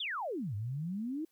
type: exponential two-way sweep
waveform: sine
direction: down then up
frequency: 3698 to 98 to 331.1 Hz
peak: -34 dBFS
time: 0-1.25 s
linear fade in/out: 5 ms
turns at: 0.55 s
effects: white hiss -75 dBFS RMS until 1.31 s